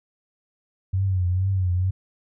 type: tone with vibrato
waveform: sine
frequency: 93 Hz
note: F#2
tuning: 9 cents sharp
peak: -19 dBFS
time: 0.93-1.91 s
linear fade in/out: 10 ms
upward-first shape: triangle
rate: 2.2 Hz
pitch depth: 91 cents each way
effects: none